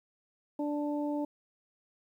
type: harmonic tone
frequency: 293.5 Hz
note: D4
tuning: 1 cent flat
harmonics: 1 / 2 / 3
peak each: -31 / -37 / -41 dBFS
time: 0.59-1.25 s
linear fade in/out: 5 ms
effects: 11-bit